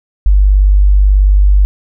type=tone; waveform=sine; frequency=49.19 Hz; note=G1; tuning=7 cents sharp; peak=-4 dBFS; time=0.26-1.65 s; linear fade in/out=0 ms; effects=none